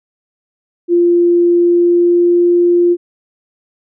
sine tone with pitch glide, 346.9 to 349.1 Hz, F4 to F4, -12 to -1 cents, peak -7 dBFS, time 0.88-2.97 s, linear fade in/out 50 ms, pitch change +11 cents, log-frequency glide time 1.53-2.48 s, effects none

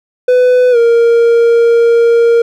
triangle tone with pitch glide, 500 to 466.5 Hz, B4 to A#4, +21 to +1 cents, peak -3 dBFS, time 0.28-2.42 s, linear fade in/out 5 ms, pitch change -120 cents, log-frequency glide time 0.71-0.77 s, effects none

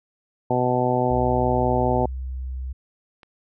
harmonic tone, 124.8 Hz, B2, 19 cents sharp, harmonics 1 / 2 / 3 / 4 / 5 / 6 / 7, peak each -26 / -26 / -26 / -26 / -26 / -26 / -26 dBFS, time 0.5-2.06 s, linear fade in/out 5 ms
sine tone, 64.4 Hz, C2, 27 cents flat, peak -27 dBFS, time 1.1-2.73 s, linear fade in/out 10 ms
click, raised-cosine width 0.3 ms, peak -30 dBFS, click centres 3.232 s
effects none

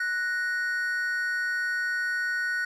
triangle tone pair together, 1478.4 / 1864.7 Hz, F#6 / A#6, -2 / 0 cents, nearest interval major third, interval 402 cents, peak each -25 / -30 dBFS, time 0-2.65 s, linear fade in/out 5 ms, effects none

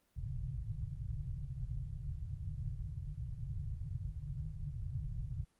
white low-pass noise, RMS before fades -41 dBFS, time 0.16-5.45 s, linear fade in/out 20 ms, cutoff 150 Hz, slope 96 dB/octave, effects pink hiss -75 dBFS RMS until 5.59 s + Opus 24 kbps

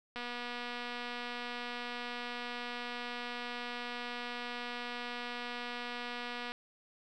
click train, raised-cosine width 0.3 ms, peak -25 dBFS, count 1540, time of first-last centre 0.16-6.52 s, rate 242 Hz, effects none

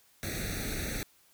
pink noise with comb filter, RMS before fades -35 dBFS, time 0.23-1.03 s, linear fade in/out 0 ms, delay 0.49 ms, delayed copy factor +1, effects white hiss -64 dBFS RMS until 1.33 s

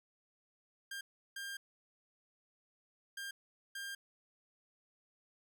sawtooth tone bursts at uneven times, 1600 Hz, G6, 35 cents sharp, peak -38 dBFS, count 4, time 0.91-1.01 / 1.36-1.57 / 3.17-3.31 / 3.75-3.95 s, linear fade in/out 5 ms, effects none

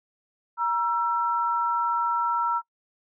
sine tone pair together, 946.8 / 1339 Hz, A#5 / E6, +27 / +27 cents, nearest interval tritone, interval 600 cents, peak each -24 / -25 dBFS, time 0.57-2.62 s, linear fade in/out 50 ms, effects noise-tail reverb RT60 0.1 s tail -23 dB re dry

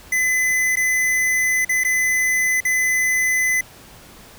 square tone with dropouts, 2020 Hz, B6, 39 cents sharp, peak -17 dBFS, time 0.12-3.61 s, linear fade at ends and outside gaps 5 ms, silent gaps 0.757-0.769 / 1.649-1.692 / 1.837-1.847 / 2.605-2.65 s, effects pink hiss -44 dBFS RMS until 4.38 s

